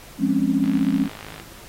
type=chord; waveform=sine; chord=Db major seventh; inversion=first; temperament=equal; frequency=174.61 / 207.7 / 261.6 / 277.2 Hz; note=F3 / Ab3 / C4 / Db4; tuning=0 / 0 / 0 / 0 cents; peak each=-26 / -23 / -22 / -21 dBFS; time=0.18-1.09 s; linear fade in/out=50 ms
type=click train; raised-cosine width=0.3 ms; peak=-21 dBFS; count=41; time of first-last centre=0.64-1.399 s; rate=52.7 Hz
effects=pink hiss -44 dBFS RMS until 1.68 s + AAC 48 kbps